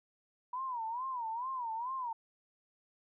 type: tone with vibrato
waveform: sine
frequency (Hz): 970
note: B5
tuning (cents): -31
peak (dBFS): -35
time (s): 0.53-2.13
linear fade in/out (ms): 5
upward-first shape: sine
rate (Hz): 2.3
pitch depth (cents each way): 160
effects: none